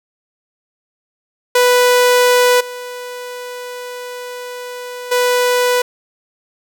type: tone with level steps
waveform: sawtooth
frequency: 493.9 Hz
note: B4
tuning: in tune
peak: -5 / -22 / -8 dBFS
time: 1.55-5.82 s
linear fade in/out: 5 ms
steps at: 2.6 / 5.11 s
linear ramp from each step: 10 ms
effects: none